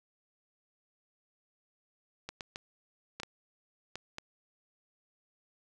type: clicks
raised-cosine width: 0.2 ms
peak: -22 dBFS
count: 7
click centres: 2.29 / 2.408 / 2.559 / 3.2 / 3.233 / 3.956 / 4.184 s
effects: none